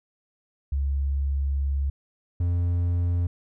sine / triangle tone pair in turn, 69.3 / 87.31 Hz, C#2 / F2, 0 / 0 cents, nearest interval major third, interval 400 cents, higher second, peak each -22 / -19 dBFS, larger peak second, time 0.72-1.9 / 2.4-3.27 s, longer first, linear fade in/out 5 ms, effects none

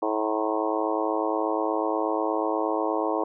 harmonic tone with a mistuned harmonic, 108.3 Hz, A2, 27 cents flat, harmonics 3 / 4 / 5 / 6 / 7 / 8 / 9 / 10, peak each -29 / -30 / -31 / -32 / -32 / -33 / -34 / -34 dBFS, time 0.02-3.24 s, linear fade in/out 5 ms, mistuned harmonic 8, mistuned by +72 cents, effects none

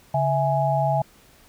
sine tone cluster, 140.7 / 656 / 832 Hz, C#3 / E5 / G#5, +26 / -9 / +3 cents, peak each -23 dBFS, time 0.14-1.02 s, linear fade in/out 5 ms, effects pink hiss -54 dBFS RMS until 1.48 s

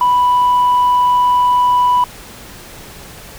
sine tone, 987.8 Hz, B5, in tune, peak -7 dBFS, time 0.01-2.04 s, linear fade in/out 2 ms, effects tanh soft clip ceiling -7 dBFS + pink hiss -35 dBFS RMS until 3.38 s

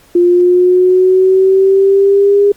sine linear sweep, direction up, 349.2 to 407 Hz, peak -5 dBFS, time 0.15-2.52 s, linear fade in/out 5 ms, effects pink hiss -46 dBFS RMS until 2.56 s + Opus 48 kbps

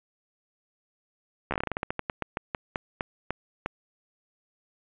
slowing click train, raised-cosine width 0.5 ms, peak -13 dBFS, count 21, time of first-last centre 1.51-3.66 s, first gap 13 ms, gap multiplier 1.19, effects resampled to 8000 Hz + 7-bit

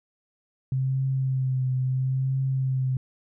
sine tone with vibrato, 131.1 Hz, C3, 4 cents sharp, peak -22 dBFS, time 0.72-2.97 s, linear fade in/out 2 ms, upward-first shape triangle, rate 0.74 Hz, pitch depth 35 cents each way, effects none

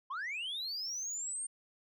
sine linear sweep, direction up, 990 to 8820 Hz, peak -34 dBFS, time 0.1-1.47 s, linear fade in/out 10 ms, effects tanh soft clip ceiling -35 dBFS

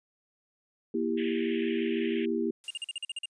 sine chord, E diminished, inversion second, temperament just, 237.3 / 329.6 / 395.6 Hz, Bb3 / E4 / G4, +31 / 0 / +16 cents, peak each -31 dBFS, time 0.94-2.51 s, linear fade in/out 5 ms
white band-pass noise, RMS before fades -42 dBFS, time 1.17-2.26 s, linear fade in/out 10 ms, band 1700 to 3200 Hz, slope 96 dB/octave
blue noise with exponential decay, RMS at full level -48 dBFS, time 2.64-3.29 s, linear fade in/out 0 ms, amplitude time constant 140 ms
square tone bursts, 2820 Hz, F7, 16 cents sharp, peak -33 dBFS, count 9, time 2.68-3.257 s, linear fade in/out 2 ms, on 25 ms, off 44 ms
effects resampled to 22050 Hz

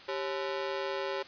sawtooth ring-modulated tone, 470 Hz, A#4, 14 cents sharp, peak -25 dBFS, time 0.08-1.23 s, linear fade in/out 10 ms, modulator 77.2 Hz, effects white hiss -50 dBFS RMS until 1.27 s + resampled to 11025 Hz

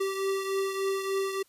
square beating tone pair, 388.1 / 391.5 Hz, G4 / G4, -17 / -2 cents, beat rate 3.4 Hz, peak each -29 / -36 dBFS, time 0-1.43 s, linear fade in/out 10 ms, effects white hiss -65 dBFS RMS until 1.48 s + resampled to 32000 Hz

